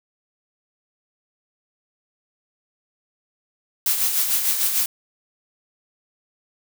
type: noise with tremolo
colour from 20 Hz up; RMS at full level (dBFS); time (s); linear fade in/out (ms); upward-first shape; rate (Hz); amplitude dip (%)
blue; -19; 3.86-4.86; 2; sine; 6.7; 50
effects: none